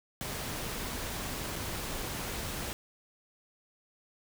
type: noise with dropouts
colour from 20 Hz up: pink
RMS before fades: -37 dBFS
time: 0.21-2.73 s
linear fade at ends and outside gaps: 0 ms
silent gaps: 1.558-1.562 s
effects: none